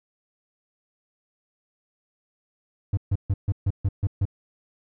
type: tone bursts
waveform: triangle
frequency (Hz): 98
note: G2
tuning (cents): 0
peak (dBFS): -17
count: 8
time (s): 2.93-4.254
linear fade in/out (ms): 5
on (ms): 43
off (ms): 140
effects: none